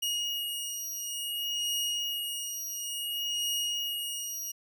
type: beating tone pair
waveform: sawtooth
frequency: 2874 / 2874.57 Hz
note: F7 / F7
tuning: +49 / +49 cents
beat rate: 0.57 Hz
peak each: -31 dBFS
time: 0.02-4.52 s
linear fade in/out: 10 ms
effects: none